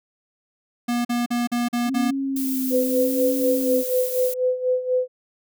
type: tone bursts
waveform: square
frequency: 240 Hz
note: B3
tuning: 49 cents flat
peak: -21 dBFS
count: 6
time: 0.88-2.11 s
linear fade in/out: 10 ms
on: 170 ms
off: 42 ms
type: tone with vibrato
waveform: sine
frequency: 266 Hz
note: C4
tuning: 29 cents sharp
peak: -22 dBFS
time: 1.85-3.84 s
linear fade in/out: 50 ms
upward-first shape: sine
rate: 0.83 Hz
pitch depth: 44 cents each way
type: noise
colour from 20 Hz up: violet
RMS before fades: -30 dBFS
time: 2.36-4.34 s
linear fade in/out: 5 ms
type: tone with tremolo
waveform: sine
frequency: 506 Hz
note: B4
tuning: 42 cents sharp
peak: -16 dBFS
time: 2.7-5.08 s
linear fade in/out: 50 ms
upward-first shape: sine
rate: 4.1 Hz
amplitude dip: 75%
effects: none